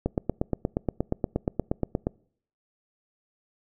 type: click train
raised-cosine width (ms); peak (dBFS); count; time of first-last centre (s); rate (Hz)
2; -11; 18; 0.06-2.069; 8.46
effects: noise-tail reverb RT60 0.6 s tail -26 dB re dry